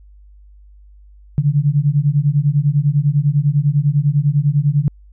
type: beating tone pair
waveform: sine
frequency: 140 / 150 Hz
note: C#3 / D3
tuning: +18 / +37 cents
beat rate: 10 Hz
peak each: -15 dBFS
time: 1.38-4.88 s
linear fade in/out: 0 ms
effects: added 50 Hz sine -41 dBFS peak until 5.12 s